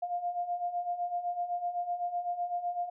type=beating tone pair; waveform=sine; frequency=698.5 / 706.4 Hz; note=F5 / F5; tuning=0 / +20 cents; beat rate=7.9 Hz; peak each=-37 / -32 dBFS; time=0.02-2.9 s; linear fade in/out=10 ms; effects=none